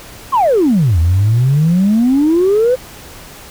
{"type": "exponential two-way sweep", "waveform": "sine", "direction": "down then up", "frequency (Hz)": [1134, 79.2, 521], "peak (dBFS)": -7, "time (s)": [0.32, 2.76], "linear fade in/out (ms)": 20, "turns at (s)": 0.99, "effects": ["tanh soft clip ceiling -5 dBFS", "pink hiss -35 dBFS RMS until 3.5 s"]}